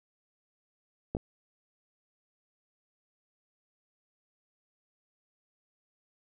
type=clicks; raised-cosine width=2 ms; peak=-18 / -23 dBFS; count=2; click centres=1.15 / 1.168 s; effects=none